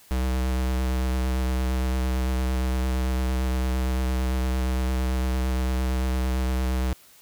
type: tone with vibrato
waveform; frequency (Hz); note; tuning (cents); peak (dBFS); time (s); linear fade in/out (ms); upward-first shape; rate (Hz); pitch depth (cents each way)
square; 63.9; C2; -40; -23; 0.11-6.93; 0; sine; 8.8; 18
effects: white hiss -53 dBFS RMS until 7.21 s